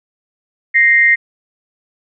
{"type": "tone pair together", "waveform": "sine", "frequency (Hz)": [1864.7, 2093], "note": ["A#6", "C7"], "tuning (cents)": [0, 0], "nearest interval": "major second", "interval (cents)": 200, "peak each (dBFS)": -10, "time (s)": [0.74, 1.16], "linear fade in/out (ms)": 20, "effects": []}